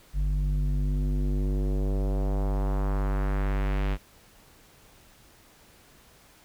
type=tone with low-pass filter sweep; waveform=square; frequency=49 Hz; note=G1; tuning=in tune; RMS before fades=-26 dBFS; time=0.13-3.98 s; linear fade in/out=50 ms; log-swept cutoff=110 to 2900 Hz; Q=1.4; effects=pink hiss -56 dBFS RMS until 6.44 s